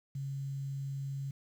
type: tone with quantisation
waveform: sine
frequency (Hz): 137.5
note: C#3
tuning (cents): -14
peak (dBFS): -35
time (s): 0.15-1.31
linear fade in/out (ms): 5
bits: 10
effects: none